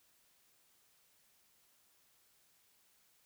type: silence
effects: white hiss -71 dBFS RMS until 3.25 s